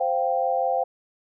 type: chord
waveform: sine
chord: C suspended fourth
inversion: none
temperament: equal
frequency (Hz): 523.3 / 698.5 / 784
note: C5 / F5 / G5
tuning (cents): 0 / 0 / 0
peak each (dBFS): -25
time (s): 0-0.84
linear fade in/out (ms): 10
effects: none